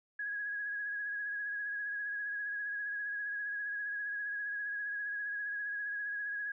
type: tone with vibrato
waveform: sine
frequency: 1661.2 Hz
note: G#6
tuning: in tune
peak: -35 dBFS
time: 0.19-6.52 s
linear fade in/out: 5 ms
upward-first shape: triangle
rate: 15 Hz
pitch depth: 39 cents each way
effects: none